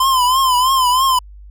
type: tone with vibrato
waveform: square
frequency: 1028 Hz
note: C6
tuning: 31 cents flat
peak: -12 dBFS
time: 0-1.19 s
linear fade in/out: 5 ms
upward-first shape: triangle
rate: 3.1 Hz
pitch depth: 96 cents each way
effects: added 50 Hz sine -35 dBFS peak until 1.5 s